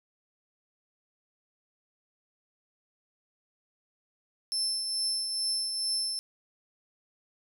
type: tone with tremolo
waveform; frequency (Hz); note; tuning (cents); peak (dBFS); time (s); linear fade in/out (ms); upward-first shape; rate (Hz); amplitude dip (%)
35% pulse; 5300; E8; +9; -24; 4.52-6.19; 0; triangle; 2.3; 45
effects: none